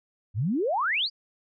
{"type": "exponential sweep", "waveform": "sine", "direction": "up", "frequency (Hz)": [89.4, 5010], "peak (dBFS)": -23, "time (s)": [0.34, 1.1], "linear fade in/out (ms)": 50, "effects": []}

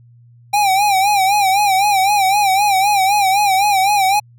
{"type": "tone with vibrato", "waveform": "square", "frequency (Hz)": 794, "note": "G5", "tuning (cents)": 22, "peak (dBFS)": -12, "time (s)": [0.53, 4.2], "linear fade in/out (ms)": 10, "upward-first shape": "sine", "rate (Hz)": 3.9, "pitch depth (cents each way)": 94, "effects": ["added 119 Hz sine -43 dBFS peak until 4.38 s"]}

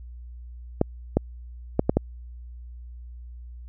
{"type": "clicks", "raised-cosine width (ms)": 2, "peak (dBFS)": -5, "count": 5, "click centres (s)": [0.814, 1.17, 1.794, 1.895, 1.97], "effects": ["added 60 Hz sine -38 dBFS peak until 3.68 s"]}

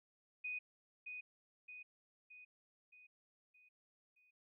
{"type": "tone with echo", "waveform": "sine", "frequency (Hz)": 2489, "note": "D#7", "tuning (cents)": 0, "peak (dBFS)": -40, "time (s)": [0.44, 0.59], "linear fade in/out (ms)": 10, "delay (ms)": 620, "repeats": 6, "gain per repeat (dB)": -5, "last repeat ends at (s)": 4.31, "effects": []}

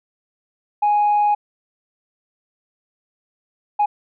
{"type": "tone bursts at uneven times", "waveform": "sine", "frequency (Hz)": 830.6, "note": "G#5", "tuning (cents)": 0, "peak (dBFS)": -12, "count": 2, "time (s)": [[0.82, 1.35], [3.79, 3.86]], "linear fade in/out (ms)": 10, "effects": ["tanh soft clip ceiling -11 dBFS"]}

